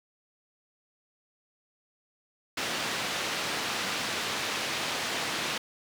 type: band-pass noise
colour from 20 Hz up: white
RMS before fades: -32 dBFS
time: 2.57-5.58 s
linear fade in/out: 5 ms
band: 130 to 3900 Hz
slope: 12 dB/octave
effects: none